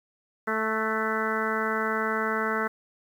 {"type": "harmonic tone with a mistuned harmonic", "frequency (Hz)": 220, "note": "A3", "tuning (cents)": 0, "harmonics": [1, 2, 3, 4, 5, 6, 7, 8, 9], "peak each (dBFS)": [-33, -31, -36, -36, -34, -31, -32, -36, -36], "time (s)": [0.47, 2.68], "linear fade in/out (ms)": 10, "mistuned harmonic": 7, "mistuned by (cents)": -24, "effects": ["9-bit"]}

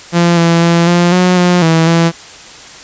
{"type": "tone with pitch steps", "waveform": "sawtooth", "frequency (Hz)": [171.7, 168.1, 169.5, 174.2, 181.4, 178, 163, 167.1], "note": ["F3", "E3", "E3", "F3", "F#3", "F3", "E3", "E3"], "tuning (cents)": [-29, 34, 49, -4, -34, 33, -19, 24], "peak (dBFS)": -3, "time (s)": [0.12, 2.12], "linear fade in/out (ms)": 50, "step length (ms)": 250, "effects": ["white hiss -33 dBFS RMS until 2.83 s", "resampled to 16000 Hz"]}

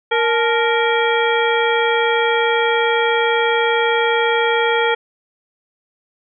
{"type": "harmonic tone with a mistuned harmonic", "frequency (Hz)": 466.2, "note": "A#4", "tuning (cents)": 0, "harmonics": [1, 2, 3, 4, 5, 7], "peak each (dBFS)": [-17, -20, -22, -23, -24, -25], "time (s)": [0.11, 4.95], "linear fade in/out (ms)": 10, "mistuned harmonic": 2, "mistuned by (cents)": -120, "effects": []}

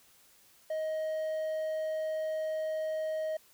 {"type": "tone", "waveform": "triangle", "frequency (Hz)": 628, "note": "D#5", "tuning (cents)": 16, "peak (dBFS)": -29, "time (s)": [0.7, 3.37], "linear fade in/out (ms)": 5, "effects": ["white hiss -62 dBFS RMS until 3.53 s"]}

